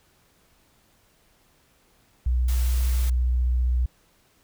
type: tone with vibrato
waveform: sine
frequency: 61.74 Hz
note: B1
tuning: in tune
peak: -19 dBFS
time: 2.26-3.86 s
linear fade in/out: 5 ms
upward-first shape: triangle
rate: 15 Hz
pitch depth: 22 cents each way
type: noise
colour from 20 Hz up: white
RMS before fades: -38 dBFS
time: 2.48-3.1 s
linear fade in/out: 5 ms
effects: pink hiss -62 dBFS RMS until 4.43 s